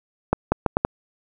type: accelerating click train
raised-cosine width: 1 ms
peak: -3 dBFS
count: 5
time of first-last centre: 0.33-0.85 s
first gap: 190 ms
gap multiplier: 0.75
effects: none